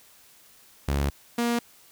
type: tone pair in turn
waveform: sawtooth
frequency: 70.4 / 236.8 Hz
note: C#2 / A#3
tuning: +27 / +27 cents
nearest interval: octave + major sixth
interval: 2100 cents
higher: second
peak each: -19 dBFS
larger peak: neither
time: 0.88-1.1 / 1.38-1.59 s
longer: first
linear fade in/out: 5 ms
effects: white hiss -55 dBFS RMS until 1.91 s